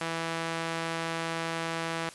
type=tone with band-pass filter; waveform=sawtooth; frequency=164.81 Hz; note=E3; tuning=in tune; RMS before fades=-33 dBFS; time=0.01-2.09 s; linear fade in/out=0 ms; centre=1800 Hz; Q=0.51; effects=white hiss -49 dBFS RMS until 2.14 s + resampled to 24000 Hz